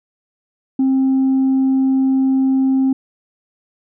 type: tone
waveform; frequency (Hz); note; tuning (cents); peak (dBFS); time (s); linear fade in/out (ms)
sine; 265.4; C4; +25; -10; 0.79-2.93; 5
effects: tanh soft clip ceiling -10 dBFS